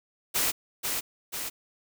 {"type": "noise with echo", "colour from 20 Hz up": "white", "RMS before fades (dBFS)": -26, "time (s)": [0.34, 0.52], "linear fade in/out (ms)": 20, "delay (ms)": 490, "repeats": 2, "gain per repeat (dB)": -4, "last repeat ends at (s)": 1.5, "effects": []}